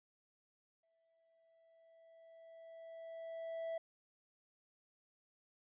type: tone with exponential growth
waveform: triangle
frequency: 658 Hz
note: E5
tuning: 3 cents flat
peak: -36 dBFS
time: 0.83-3.78 s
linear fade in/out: 5 ms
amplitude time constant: 640 ms
effects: resampled to 8000 Hz